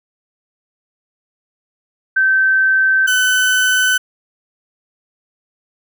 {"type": "tone pair in turn", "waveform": ["sine", "35% pulse"], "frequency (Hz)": [1547, 1509], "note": ["G6", "F#6"], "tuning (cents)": [-23, 34], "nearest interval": "unison", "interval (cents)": 43, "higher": "first", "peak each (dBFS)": -10, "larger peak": "neither", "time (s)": [[2.16, 3.07], [3.07, 3.98]], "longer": "neither", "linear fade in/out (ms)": 10, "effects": []}